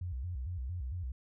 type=tone with vibrato; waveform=sine; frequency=75.2 Hz; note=D2; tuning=42 cents sharp; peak=-35 dBFS; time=0.01-1.12 s; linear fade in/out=5 ms; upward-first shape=square; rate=4.4 Hz; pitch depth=290 cents each way; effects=none